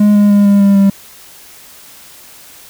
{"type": "tone with pitch steps", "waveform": "triangle", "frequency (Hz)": [207.7, 205.6, 203.4, 201.3, 199.24, 197.18], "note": ["G#3", "G#3", "G#3", "G3", "G3", "G3"], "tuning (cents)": [0, -17, -36, 46, 28, 10], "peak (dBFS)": -3, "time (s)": [0, 0.9], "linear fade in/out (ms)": 5, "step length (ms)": 150, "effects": ["white hiss -38 dBFS RMS until 2.69 s"]}